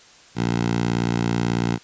10% pulse tone with high-pass filter, 58.27 Hz, A#1, in tune, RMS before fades -22 dBFS, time 0.35-1.79 s, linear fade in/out 50 ms, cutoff 130 Hz, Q 1.4, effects white hiss -49 dBFS RMS until 1.83 s + resampled to 16000 Hz

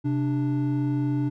triangle tone pair together, 130.81 / 294.1 Hz, C3 / D4, 0 / +3 cents, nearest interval octave + major second, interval 1403 cents, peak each -23 dBFS, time 0.04-1.3 s, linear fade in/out 20 ms, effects none

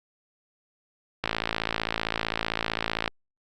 click train, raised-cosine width 0.3 ms, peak -9 dBFS, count 103, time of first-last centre 1.24-3.078 s, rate 55.5 Hz, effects Opus 48 kbps

